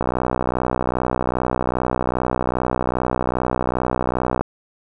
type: click train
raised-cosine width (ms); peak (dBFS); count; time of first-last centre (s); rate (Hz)
1; -5; 276; 0.01-4.41; 62.5
effects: none